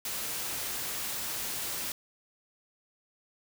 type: noise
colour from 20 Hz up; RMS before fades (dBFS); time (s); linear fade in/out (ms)
white; -35; 0.05-1.92; 2
effects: none